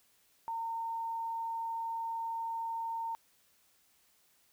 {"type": "tone", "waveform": "sine", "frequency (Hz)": 913, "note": "A#5", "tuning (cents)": -36, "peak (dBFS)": -34, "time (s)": [0.48, 3.15], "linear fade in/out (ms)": 0, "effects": ["white hiss -69 dBFS RMS until 4.52 s"]}